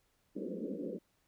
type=band-pass noise; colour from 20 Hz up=pink; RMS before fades=-40 dBFS; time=0.35-0.99 s; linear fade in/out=20 ms; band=180 to 550 Hz; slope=96 dB/octave; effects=pink hiss -75 dBFS RMS until 1.27 s